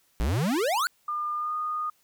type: exponential sweep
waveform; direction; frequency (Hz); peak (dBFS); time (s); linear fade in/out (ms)
square; up; 50.7 to 1540; -24; 0.2-0.87; 0
type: tone with pitch glide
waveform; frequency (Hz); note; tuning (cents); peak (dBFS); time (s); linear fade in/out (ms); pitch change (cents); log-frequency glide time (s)
sine; 1205 to 1229.6; D6 to D#6; +44 to -21; -27; 1.08-1.9; 5; +35; 1.36-1.54
effects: white hiss -66 dBFS RMS until 2.03 s